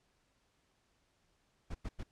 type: noise bursts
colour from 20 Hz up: brown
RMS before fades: -40 dBFS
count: 3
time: 1.7-2.034 s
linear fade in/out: 10 ms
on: 48 ms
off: 95 ms
effects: pink hiss -75 dBFS RMS until 2.11 s + low-pass 8000 Hz 12 dB/octave